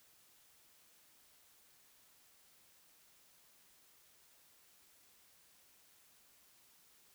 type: silence
effects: white hiss -67 dBFS RMS until 7.14 s

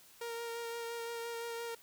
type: tone with vibrato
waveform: sawtooth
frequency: 465.8 Hz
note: A#4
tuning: 1 cent flat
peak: -35 dBFS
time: 0.21-1.75 s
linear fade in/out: 5 ms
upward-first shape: sine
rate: 5.8 Hz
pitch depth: 15 cents each way
effects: white hiss -60 dBFS RMS until 1.82 s

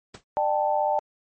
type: noise with exponential decay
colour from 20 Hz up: pink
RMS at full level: -37 dBFS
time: 0.14-0.24 s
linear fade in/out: 5 ms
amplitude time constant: 21 ms
type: chord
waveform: sine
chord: D suspended fourth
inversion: none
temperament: equal with one note detuned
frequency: 599 / 784 / 880 Hz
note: D5 / G5 / A5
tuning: +34 / 0 / 0 cents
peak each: -25 dBFS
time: 0.37-0.99 s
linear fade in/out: 0 ms
effects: MP3 32 kbps

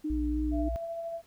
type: tone with vibrato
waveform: sine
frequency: 303.5 Hz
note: D#4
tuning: 43 cents flat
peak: -29 dBFS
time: 0.04-0.69 s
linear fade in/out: 10 ms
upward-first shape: sine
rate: 3.3 Hz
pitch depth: 23 cents each way
type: tone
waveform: sine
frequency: 58.7 Hz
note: A#1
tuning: 13 cents sharp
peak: -30 dBFS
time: 0.1-0.76 s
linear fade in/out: 0 ms
type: tone with tremolo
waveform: sine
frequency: 669 Hz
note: E5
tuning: 25 cents sharp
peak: -32 dBFS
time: 0.51-1.22 s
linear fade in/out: 50 ms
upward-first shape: triangle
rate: 13 Hz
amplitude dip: 35%
effects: pink hiss -63 dBFS RMS until 1.26 s

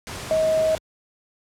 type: tone in noise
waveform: sine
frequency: 634 Hz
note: D#5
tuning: 32 cents sharp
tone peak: -17 dBFS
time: 0.31-0.75 s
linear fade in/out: 0 ms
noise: pink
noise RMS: -33 dBFS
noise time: 0.07-0.78 s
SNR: +13 dB
effects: high-pass 60 Hz 12 dB/octave + low-pass 10000 Hz 12 dB/octave

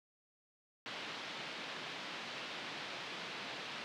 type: band-pass noise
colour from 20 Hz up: white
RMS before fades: -45 dBFS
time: 0.86-3.84 s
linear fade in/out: 0 ms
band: 140 to 3900 Hz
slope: 24 dB/octave
effects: none

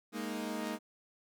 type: chord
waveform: sawtooth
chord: Ab suspended second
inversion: none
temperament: equal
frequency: 207.7 / 233.1 / 311.1 Hz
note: Ab3 / Bb3 / Eb4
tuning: 0 / 0 / 0 cents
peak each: -37 / -36 / -37 dBFS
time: 0.12-0.79 s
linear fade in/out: 50 ms
effects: none

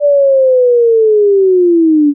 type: linear sweep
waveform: sine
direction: down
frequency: 587.3 to 282.9 Hz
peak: -5 dBFS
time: 0-2.14 s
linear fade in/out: 50 ms
effects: none

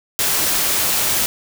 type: noise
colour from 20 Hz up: white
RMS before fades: -18 dBFS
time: 0.19-1.26 s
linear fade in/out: 0 ms
effects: none

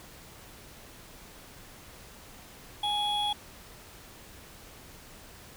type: tone pair together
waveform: triangle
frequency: 830.6 / 3351 Hz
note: G#5 / G#7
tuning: 0 / +15 cents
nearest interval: 2 octaves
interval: 2415 cents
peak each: -28 dBFS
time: 2.83-3.33 s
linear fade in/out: 5 ms
effects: pink hiss -50 dBFS RMS until 5.56 s

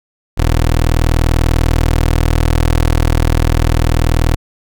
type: tone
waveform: 20% pulse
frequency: 40.31 Hz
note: E1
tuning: 38 cents flat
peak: -5 dBFS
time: 0.37-4.36 s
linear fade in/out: 20 ms
effects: none

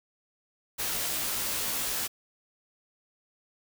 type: noise with comb filter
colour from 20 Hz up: white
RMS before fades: -31 dBFS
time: 0.78-2.08 s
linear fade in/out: 20 ms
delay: 15 ms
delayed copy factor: -0.75
effects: none

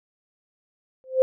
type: tone with exponential growth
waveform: sine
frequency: 520 Hz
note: C5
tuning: 11 cents flat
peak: -10 dBFS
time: 1.04-1.22 s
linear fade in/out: 0 ms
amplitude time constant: 38 ms
effects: none

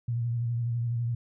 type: tone with vibrato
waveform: sine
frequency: 118.2 Hz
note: A#2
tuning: 24 cents sharp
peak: -26 dBFS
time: 0.08-1.15 s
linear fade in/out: 5 ms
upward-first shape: sine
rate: 12 Hz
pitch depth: 38 cents each way
effects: none

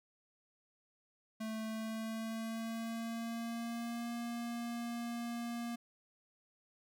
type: tone with pitch glide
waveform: square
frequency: 220 to 235.8 Hz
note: A3 to A#3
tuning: 0 to +20 cents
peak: -39 dBFS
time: 1.4-5.76 s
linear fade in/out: 10 ms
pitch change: +120 cents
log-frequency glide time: 1.66-4.12 s
effects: none

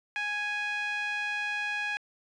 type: tone with band-pass filter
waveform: sawtooth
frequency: 830 Hz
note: G#5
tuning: 1 cent flat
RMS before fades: -32 dBFS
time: 0.16-1.97 s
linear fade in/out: 0 ms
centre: 2100 Hz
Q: 6.8
effects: resampled to 22050 Hz

